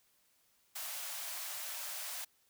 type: high-pass noise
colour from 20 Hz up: white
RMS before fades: -42 dBFS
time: 0.75-2.25 s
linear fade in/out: 10 ms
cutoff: 560 Hz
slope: 96 dB/octave
effects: white hiss -72 dBFS RMS until 2.49 s